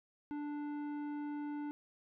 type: tone with tanh clipping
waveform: sine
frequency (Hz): 293.7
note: D4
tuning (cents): 0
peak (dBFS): -40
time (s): 0.31-1.71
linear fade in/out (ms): 0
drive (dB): 12
effects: none